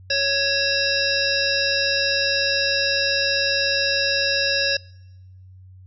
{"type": "harmonic tone with a mistuned harmonic", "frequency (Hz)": 554.4, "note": "C#5", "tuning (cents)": 0, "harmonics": [1, 3, 5, 7, 9, 10], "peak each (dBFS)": [-26, -24, -27, -27, -25, -26], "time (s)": [0.1, 4.77], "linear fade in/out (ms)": 5, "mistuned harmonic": 5, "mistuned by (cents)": -43, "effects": ["noise-tail reverb RT60 1.0 s tail -25 dB re dry", "added 93 Hz sine -42 dBFS peak until 5.86 s"]}